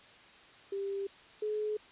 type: tone pair in turn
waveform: sine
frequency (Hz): 395 / 425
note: G4 / G#4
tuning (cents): +13 / +40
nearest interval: minor second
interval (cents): 127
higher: second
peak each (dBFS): -33 / -31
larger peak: second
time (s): 0.72-1.07 / 1.42-1.77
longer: neither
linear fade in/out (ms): 5
effects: white hiss -56 dBFS RMS until 1.91 s + resampled to 8000 Hz